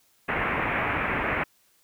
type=low-pass noise; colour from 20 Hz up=white; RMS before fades=-27 dBFS; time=0.28-1.44 s; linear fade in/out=10 ms; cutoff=2400 Hz; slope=48 dB/octave; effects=white hiss -64 dBFS RMS until 1.83 s